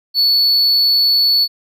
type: tone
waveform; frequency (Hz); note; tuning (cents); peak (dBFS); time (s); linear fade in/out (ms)
triangle; 4435; C#8; 0; -9; 0.14-1.48; 50
effects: none